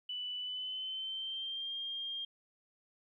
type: tone with pitch glide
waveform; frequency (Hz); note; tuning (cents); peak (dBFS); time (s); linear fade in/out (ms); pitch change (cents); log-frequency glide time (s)
sine; 2978 to 3210; F#7 to G7; +11 to +40; -37; 0.09-2.25; 5; +129; 0.39-1.74
effects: 13-bit